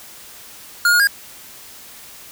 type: tone with pitch steps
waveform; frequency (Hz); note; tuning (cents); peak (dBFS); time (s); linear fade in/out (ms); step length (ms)
square; 1424 / 1436 / 1625; F6 / F6 / G#6; +33 / +48 / -38; -12; 0.85-1.072; 2; 74
effects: white hiss -40 dBFS RMS until 2.31 s